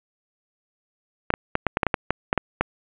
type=clicks; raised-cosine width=0.5 ms; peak=-4 dBFS; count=12; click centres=1.304 / 1.339 / 1.554 / 1.667 / 1.771 / 1.832 / 1.867 / 1.942 / 2.106 / 2.329 / 2.377 / 2.61 s; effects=resampled to 8000 Hz + 7-bit